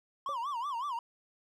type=tone with vibrato; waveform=triangle; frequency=1039 Hz; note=C6; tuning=12 cents flat; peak=-31 dBFS; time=0.26-0.99 s; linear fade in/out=2 ms; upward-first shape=sine; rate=5.4 Hz; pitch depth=220 cents each way
type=tone with exponential decay; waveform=sine; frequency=554.4 Hz; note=C#5; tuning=in tune; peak=-37 dBFS; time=0.29-0.43 s; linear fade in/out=0 ms; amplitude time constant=29 ms
effects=none